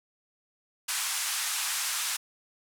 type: band-pass noise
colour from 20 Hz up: white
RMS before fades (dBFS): -31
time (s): 0.88-2.17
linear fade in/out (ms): 10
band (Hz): 930 to 11000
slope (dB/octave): 24
effects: none